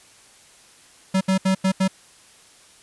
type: tone bursts at uneven times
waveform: square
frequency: 190 Hz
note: F#3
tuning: 46 cents sharp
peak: -17 dBFS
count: 5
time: 1.14-1.21 / 1.28-1.38 / 1.45-1.55 / 1.64-1.72 / 1.8-1.88 s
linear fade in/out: 10 ms
effects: white hiss -51 dBFS RMS until 2.82 s + resampled to 24000 Hz